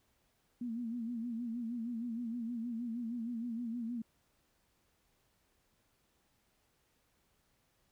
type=tone with vibrato; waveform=sine; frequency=234.2 Hz; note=A#3; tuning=8 cents sharp; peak=-36 dBFS; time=0.61-4.02 s; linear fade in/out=5 ms; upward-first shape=sine; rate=6.4 Hz; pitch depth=84 cents each way; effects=pink hiss -75 dBFS RMS until 7.91 s